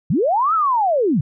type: linear two-way sweep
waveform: sine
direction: up then down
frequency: 118.9 to 1348 to 118.9 Hz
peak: -14 dBFS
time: 0.1-1.21 s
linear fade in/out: 5 ms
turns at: 0.54 s
effects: none